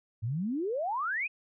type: exponential sweep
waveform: sine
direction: up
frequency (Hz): 102.4 to 2600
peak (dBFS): -29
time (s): 0.22-1.28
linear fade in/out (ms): 20
effects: none